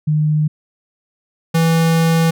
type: tone pair in turn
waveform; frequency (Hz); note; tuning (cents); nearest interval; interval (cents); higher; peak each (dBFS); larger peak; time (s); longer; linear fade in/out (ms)
sine / square; 152.4 / 164.27; D#3 / E3; -36 / -6; minor second; 130; second; -12; neither; 0.07-0.48 / 1.54-2.31; second; 10
effects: none